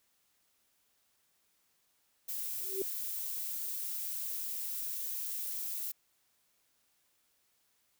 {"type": "noise", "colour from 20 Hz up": "violet", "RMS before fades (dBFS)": -38, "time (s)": [2.28, 5.92], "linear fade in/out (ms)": 10}
{"type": "tone with exponential growth", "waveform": "sine", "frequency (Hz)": 386.3, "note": "G4", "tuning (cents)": -25, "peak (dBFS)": -29, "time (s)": [2.59, 2.82], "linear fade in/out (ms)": 2, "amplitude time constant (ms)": 50}
{"effects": ["white hiss -74 dBFS RMS until 7.99 s"]}